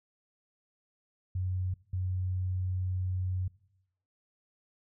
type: tone bursts at uneven times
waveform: sine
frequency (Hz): 92.2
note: F#2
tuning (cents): -6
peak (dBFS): -29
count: 2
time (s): 1.35-1.74 / 1.93-3.48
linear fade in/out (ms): 5
effects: noise-tail reverb RT60 0.9 s tail -22 dB re dry